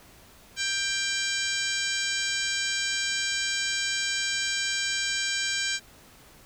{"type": "harmonic tone with a mistuned harmonic", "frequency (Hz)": 788, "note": "G5", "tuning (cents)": 9, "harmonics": [2, 3, 4, 5, 6, 7, 8, 9, 10], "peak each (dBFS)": [-31, -33, -34, -35, -36, -36, -37, -38, -38], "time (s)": [0.56, 5.8], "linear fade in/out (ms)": 50, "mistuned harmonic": 8, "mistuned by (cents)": 54, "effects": ["pink hiss -53 dBFS RMS until 6.45 s"]}